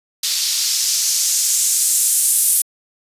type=noise with band-pass filter sweep; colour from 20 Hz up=blue; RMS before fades=-17 dBFS; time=0.23-2.62 s; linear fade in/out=5 ms; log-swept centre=4300 to 10000 Hz; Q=1.8; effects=resampled to 32000 Hz